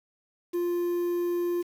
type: tone with quantisation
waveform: triangle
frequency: 349.2 Hz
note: F4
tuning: in tune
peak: -23 dBFS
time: 0.53-1.63 s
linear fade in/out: 20 ms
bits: 8
effects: none